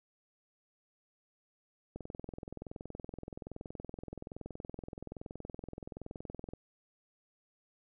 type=click train; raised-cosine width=2 ms; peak=-29 dBFS; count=98; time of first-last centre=1.96-6.535 s; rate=21.2 Hz; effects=none